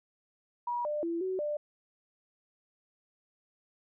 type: tone with pitch steps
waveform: sine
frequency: 962 / 597 / 336.5 / 374.8 / 594 Hz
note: B5 / D5 / E4 / F#4 / D5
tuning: -46 / +28 / +36 / +22 / +20 cents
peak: -30 dBFS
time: 0.67-1.57 s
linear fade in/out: 5 ms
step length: 180 ms
effects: none